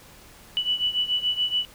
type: beating tone pair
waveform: sine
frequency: 2960 / 2967 Hz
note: F#7 / F#7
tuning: 0 / +4 cents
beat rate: 7 Hz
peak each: -24 / -27 dBFS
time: 0.57-1.65 s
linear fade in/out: 0 ms
effects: pink hiss -49 dBFS RMS until 1.74 s